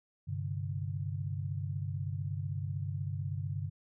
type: chord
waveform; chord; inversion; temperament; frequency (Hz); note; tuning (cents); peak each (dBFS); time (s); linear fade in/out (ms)
sine; G suspended fourth; none; equal; 98 / 130.81 / 146.83; G2 / C3 / D3; 0 / 0 / 0; -36 / -40 / -38; 0.27-3.7; 20
effects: none